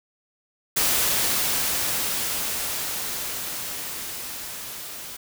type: noise with level ramp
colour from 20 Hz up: white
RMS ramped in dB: -21 to -37 dBFS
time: 0.76-5.17 s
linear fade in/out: 10 ms
effects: none